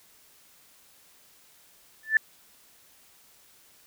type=tone with exponential growth; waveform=sine; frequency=1760 Hz; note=A6; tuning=in tune; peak=-13 dBFS; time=2.03-2.17 s; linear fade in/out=2 ms; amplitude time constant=29 ms; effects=white hiss -58 dBFS RMS until 3.86 s